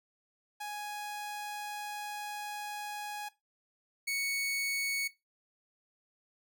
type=tone pair in turn; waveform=sawtooth; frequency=832 / 2221 Hz; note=G#5 / C#7; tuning=+3 / +3 cents; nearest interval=octave + perfect fourth; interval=1700 cents; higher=second; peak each=-34 / -28 dBFS; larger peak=second; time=0.6-3.29 / 4.07-5.08 s; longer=first; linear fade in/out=10 ms; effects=noise-tail reverb RT60 0.2 s tail -17 dB re dry